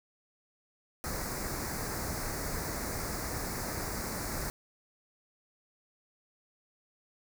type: band-stop noise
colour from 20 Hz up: pink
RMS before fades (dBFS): -36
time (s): 1.04-4.5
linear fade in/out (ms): 0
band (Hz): 2200 to 4400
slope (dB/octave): 48
effects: none